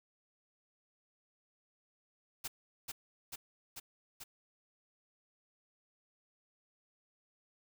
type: noise with echo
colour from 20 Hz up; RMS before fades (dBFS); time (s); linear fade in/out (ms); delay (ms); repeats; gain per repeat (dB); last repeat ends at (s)
white; -40; 2.44-2.48; 10; 440; 4; -2; 4.24
effects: none